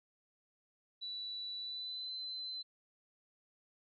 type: tone with pitch glide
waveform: sine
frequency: 3951 to 4053 Hz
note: B7 to B7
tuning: 0 to +44 cents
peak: -40 dBFS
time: 1.01-2.63 s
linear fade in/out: 20 ms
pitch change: +44 cents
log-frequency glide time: 1.59-2.15 s
effects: none